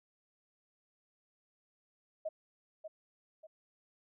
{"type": "tone with echo", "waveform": "sine", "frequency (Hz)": 630, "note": "D#5", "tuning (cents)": 21, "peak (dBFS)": -34, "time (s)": [2.25, 2.29], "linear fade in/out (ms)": 10, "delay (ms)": 590, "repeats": 2, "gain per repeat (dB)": -8, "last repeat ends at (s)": 3.47, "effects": []}